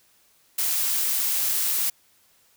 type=noise; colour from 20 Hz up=blue; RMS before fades=-24 dBFS; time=0.58-1.9 s; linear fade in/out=5 ms; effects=white hiss -61 dBFS RMS until 2.56 s